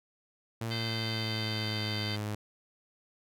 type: tone with pitch glide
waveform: sawtooth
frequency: 114.1 to 105.24 Hz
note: A#2 to G#2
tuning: -37 to +23 cents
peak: -29 dBFS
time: 0.61-2.35 s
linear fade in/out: 5 ms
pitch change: -140 cents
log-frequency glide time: 0.76-2.04 s
type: harmonic tone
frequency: 516 Hz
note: C5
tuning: 24 cents flat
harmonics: 3 / 4 / 5 / 6 / 7 / 8 / 9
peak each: -47 / -42 / -49 / -41 / -43 / -48 / -39 dBFS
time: 0.7-2.17 s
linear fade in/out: 20 ms
effects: none